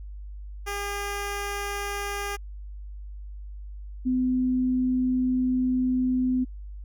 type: tone pair in turn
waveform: 10% pulse / sine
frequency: 404.6 / 254.2 Hz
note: G#4 / C4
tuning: -45 / -50 cents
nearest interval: minor sixth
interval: 805 cents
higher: first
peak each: -21 dBFS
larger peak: neither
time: 0.66-2.37 / 4.05-6.45 s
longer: second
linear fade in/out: 20 ms
effects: added 50 Hz sine -36 dBFS peak until 6.84 s